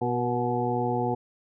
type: harmonic tone with a mistuned harmonic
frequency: 122.4 Hz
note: B2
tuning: 15 cents flat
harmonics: 1 / 2 / 3 / 4 / 6 / 7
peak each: -31 / -31 / -31 / -31 / -31 / -31 dBFS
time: 0.01-1.15 s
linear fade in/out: 10 ms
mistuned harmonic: 4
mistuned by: -33 cents
effects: none